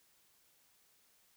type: silence
effects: white hiss -70 dBFS RMS until 1.36 s